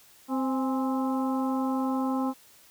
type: harmonic tone with a mistuned harmonic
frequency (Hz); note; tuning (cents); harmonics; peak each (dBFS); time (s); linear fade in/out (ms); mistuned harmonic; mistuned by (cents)
261.6; C4; 0; 1 / 2 / 3 / 4 / 5; -26 / -36 / -34 / -36 / -41; 0.28-2.34; 50; 3; +69
effects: white hiss -56 dBFS RMS until 2.7 s